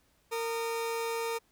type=tone pair together; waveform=30% pulse; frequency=460 / 1228.1 Hz; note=A#4 / D#6; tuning=-23 / -23 cents; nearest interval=octave + perfect fourth; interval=1700 cents; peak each=-29 / -38 dBFS; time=0.31-1.39 s; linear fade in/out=20 ms; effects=pink hiss -69 dBFS RMS until 1.51 s